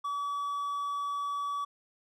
triangle tone, 1143 Hz, D6, 47 cents flat, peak -29 dBFS, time 0.04-1.65 s, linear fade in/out 10 ms, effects none

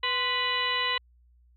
harmonic tone with a mistuned harmonic, 493.9 Hz, B4, in tune, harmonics 1 / 2 / 3 / 4 / 5 / 6 / 7 / 8, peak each -39 / -31 / -42 / -30 / -37 / -30 / -41 / -34 dBFS, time 0.03-0.98 s, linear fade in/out 5 ms, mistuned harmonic 2, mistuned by +74 cents, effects added 60 Hz sine -57 dBFS peak until 1.56 s

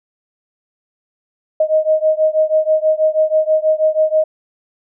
sine beating tone pair, 622.3 / 628.5 Hz, D#5 / D#5, 0 / +17 cents, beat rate 6.2 Hz, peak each -14 / -15 dBFS, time 1.6-4.24 s, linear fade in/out 5 ms, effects none

